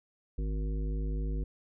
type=harmonic tone; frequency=51.91 Hz; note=G#1; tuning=in tune; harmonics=1 / 3 / 5 / 7 / 9; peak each=-30 / -40 / -44 / -47 / -49 dBFS; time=0.38-1.44 s; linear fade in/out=5 ms; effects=none